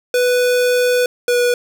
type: tone pair in turn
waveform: square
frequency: 494.7 / 487.3 Hz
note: B4 / B4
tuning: +3 / -23 cents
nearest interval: unison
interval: 26 cents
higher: first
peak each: -13 dBFS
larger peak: neither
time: 0.14-1.06 / 1.28-1.54 s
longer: first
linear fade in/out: 2 ms
effects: none